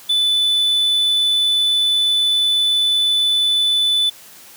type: tone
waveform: triangle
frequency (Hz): 3494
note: A7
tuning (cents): -13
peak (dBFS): -12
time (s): 0.09-4.1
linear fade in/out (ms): 10
effects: white hiss -42 dBFS RMS until 4.56 s + high-pass 100 Hz 12 dB/octave